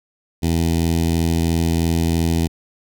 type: tone with notch filter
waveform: 15% pulse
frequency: 83 Hz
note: E2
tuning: 12 cents sharp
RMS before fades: -18 dBFS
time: 0.42-2.48 s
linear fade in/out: 20 ms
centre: 1300 Hz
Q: 0.58
effects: none